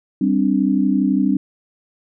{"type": "chord", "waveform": "sine", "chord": "G suspended fourth", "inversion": "none", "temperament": "equal", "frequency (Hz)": [196, 261.6, 293.7], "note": ["G3", "C4", "D4"], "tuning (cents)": [0, 0, 0], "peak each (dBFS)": [-18, -18, -19], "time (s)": [0.21, 1.37], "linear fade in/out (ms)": 5, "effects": []}